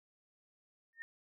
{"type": "tone with exponential growth", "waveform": "sine", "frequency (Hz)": 1830, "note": "A#6", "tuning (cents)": -32, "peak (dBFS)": -38, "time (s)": [0.93, 1.02], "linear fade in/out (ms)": 0, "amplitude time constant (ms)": 18, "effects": []}